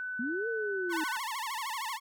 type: tone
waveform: sine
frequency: 1500 Hz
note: F#6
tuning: 23 cents sharp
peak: -34 dBFS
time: 0-1.17 s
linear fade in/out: 0 ms
type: linear two-way sweep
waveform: sine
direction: up then down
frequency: 220.8 to 466.2 to 308.1 Hz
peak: -32 dBFS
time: 0.19-1.04 s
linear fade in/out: 5 ms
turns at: 0.48 s
type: tone with vibrato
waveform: sawtooth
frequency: 984 Hz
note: B5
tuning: 7 cents flat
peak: -30 dBFS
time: 0.89-2 s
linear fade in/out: 50 ms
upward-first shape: sine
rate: 13 Hz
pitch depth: 220 cents each way
effects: none